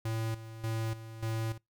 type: tone with tremolo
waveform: square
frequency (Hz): 112.2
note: A2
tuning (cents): +34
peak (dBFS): -32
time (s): 0.05-1.58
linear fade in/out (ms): 5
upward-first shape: square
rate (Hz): 1.7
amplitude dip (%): 75
effects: noise-tail reverb RT60 0.2 s tail -25 dB re dry